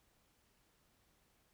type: silence
effects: pink hiss -74 dBFS RMS until 1.53 s